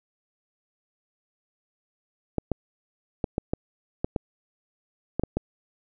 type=clicks; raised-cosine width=2 ms; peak=-11 dBFS; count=10; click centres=2.383 / 2.517 / 3.242 / 3.381 / 3.535 / 4.045 / 4.162 / 5.196 / 5.236 / 5.37 s; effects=none